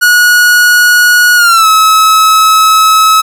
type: tone with pitch glide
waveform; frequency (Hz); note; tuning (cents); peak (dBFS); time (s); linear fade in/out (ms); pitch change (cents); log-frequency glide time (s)
45% pulse; 1456 to 1289.7; F#6 to E6; -28 to -38; -3; 0.01-3.22; 20; -210; 1.36-1.67
effects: none